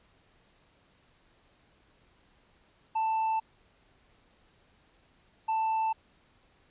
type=tone bursts at uneven times; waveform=triangle; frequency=885 Hz; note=A5; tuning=10 cents sharp; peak=-24 dBFS; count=2; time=2.95-3.4 / 5.48-5.93 s; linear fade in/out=10 ms; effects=pink hiss -65 dBFS RMS until 6.7 s + resampled to 8000 Hz